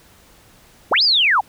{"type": "linear two-way sweep", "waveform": "sine", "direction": "up then down", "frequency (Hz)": [145.3, 5170, 701], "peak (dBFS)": -12, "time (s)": [0.91, 1.41], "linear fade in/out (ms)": 10, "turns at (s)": 1.03, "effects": ["pink hiss -50 dBFS RMS until 1.48 s"]}